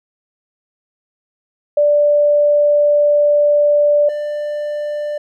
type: tone pair in turn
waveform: sine / triangle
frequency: 587 / 592.5 Hz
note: D5 / D5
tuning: -1 / +15 cents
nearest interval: unison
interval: 16 cents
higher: second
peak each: -9 / -17 dBFS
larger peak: first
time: 1.77-4.09 / 4.09-5.18 s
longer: first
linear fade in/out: 5 ms
effects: none